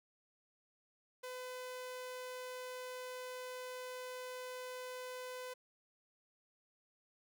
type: tone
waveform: sawtooth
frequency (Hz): 505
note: B4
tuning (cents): +39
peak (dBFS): -40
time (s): 1.23-5.54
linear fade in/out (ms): 10
effects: none

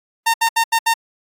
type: tone bursts at uneven times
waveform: sawtooth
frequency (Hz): 912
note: A#5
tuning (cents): -38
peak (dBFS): -9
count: 5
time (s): 0.26-0.34 / 0.41-0.49 / 0.56-0.64 / 0.72-0.79 / 0.86-0.94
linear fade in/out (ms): 10
effects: AAC 48 kbps

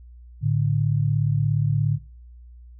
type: tone pair together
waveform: sine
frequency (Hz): 109.78 / 146.83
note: A2 / D3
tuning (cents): -3 / 0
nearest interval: perfect fourth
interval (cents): 503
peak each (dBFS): -21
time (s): 0.41-1.99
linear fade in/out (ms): 50
effects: noise-tail reverb RT60 0.5 s tail -25 dB re dry + added 60 Hz sine -42 dBFS peak until 2.79 s

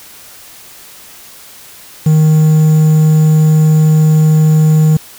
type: tone with quantisation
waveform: triangle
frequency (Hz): 155.56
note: D#3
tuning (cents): 0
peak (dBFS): -3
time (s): 2.06-4.97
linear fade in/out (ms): 5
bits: 5
effects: white hiss -36 dBFS RMS until 5.18 s

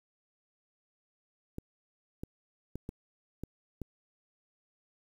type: clicks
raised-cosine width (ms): 3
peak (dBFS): -25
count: 6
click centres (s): 1.584 / 2.235 / 2.756 / 2.891 / 3.436 / 3.817
effects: 9-bit

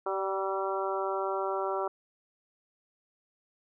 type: harmonic tone with a mistuned harmonic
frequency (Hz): 192.9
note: G3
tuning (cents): -28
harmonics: 2 / 3 / 4 / 5 / 6 / 7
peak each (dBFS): -33 / -35 / -36 / -37 / -38 / -38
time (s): 0.06-1.88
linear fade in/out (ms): 5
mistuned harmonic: 3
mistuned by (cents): +15
effects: none

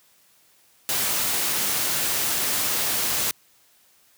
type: noise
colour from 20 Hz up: white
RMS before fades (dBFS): -24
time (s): 0.89-3.31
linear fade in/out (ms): 0
effects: white hiss -59 dBFS RMS until 4.17 s + high-pass 80 Hz 12 dB/octave

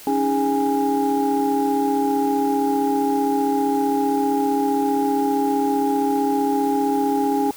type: tone cluster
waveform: sine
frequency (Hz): 279 / 314.3 / 409.9 / 823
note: C#4 / D#4 / G#4 / G#5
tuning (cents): +11 / +18 / -23 / -16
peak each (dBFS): -20 / -26 / -23 / -21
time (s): 0.07-7.51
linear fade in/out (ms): 2
effects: tanh soft clip ceiling -10 dBFS + white hiss -41 dBFS RMS until 7.56 s

